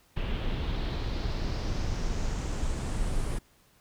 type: noise with low-pass filter sweep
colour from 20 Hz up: brown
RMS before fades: -30 dBFS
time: 0.16-3.39 s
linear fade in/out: 10 ms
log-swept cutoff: 3000 to 10000 Hz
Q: 2.8
effects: pink hiss -63 dBFS RMS until 3.8 s